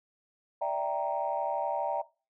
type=chord; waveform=sine; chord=E half-diminished seventh; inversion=third; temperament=equal; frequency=587.3 / 659.3 / 784 / 932.3 Hz; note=D5 / E5 / G5 / Bb5; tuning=0 / 0 / 0 / 0 cents; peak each=-33 dBFS; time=0.61-2.02 s; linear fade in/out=10 ms; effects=noise-tail reverb RT60 0.3 s tail -19 dB re dry + tanh soft clip ceiling -19 dBFS